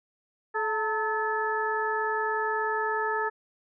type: harmonic tone with a mistuned harmonic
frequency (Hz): 431.7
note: A4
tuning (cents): -33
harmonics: 1 / 2 / 3 / 4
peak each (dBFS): -31 / -30 / -32 / -31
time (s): 0.54-3.3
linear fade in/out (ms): 20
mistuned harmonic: 2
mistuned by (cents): +62
effects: none